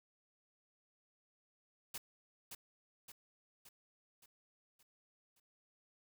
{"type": "noise with echo", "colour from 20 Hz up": "white", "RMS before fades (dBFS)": -44, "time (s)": [1.94, 1.98], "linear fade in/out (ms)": 5, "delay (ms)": 570, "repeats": 6, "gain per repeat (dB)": -5, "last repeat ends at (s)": 5.4, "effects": []}